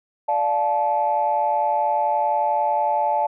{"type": "chord", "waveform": "sine", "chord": "D minor", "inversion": "none", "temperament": "equal with one note detuned", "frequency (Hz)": [587.3, 698.5, 867.9], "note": ["D5", "F5", "A5"], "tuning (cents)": [0, 0, -24], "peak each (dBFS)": [-24, -24, -19], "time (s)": [0.28, 3.27], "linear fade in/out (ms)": 10, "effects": ["tanh soft clip ceiling -10 dBFS"]}